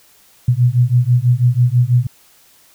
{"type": "beating tone pair", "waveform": "sine", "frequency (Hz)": [120, 126.1], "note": ["B2", "B2"], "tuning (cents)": [-49, 36], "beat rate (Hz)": 6.1, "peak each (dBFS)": -13, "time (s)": [0.48, 2.07], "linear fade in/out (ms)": 5, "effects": ["white hiss -50 dBFS RMS until 2.74 s"]}